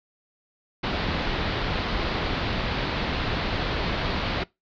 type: low-pass noise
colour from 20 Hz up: pink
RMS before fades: -27 dBFS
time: 0.83-4.44 s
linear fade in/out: 10 ms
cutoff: 4500 Hz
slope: 48 dB/octave
effects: noise-tail reverb RT60 0.2 s tail -23 dB re dry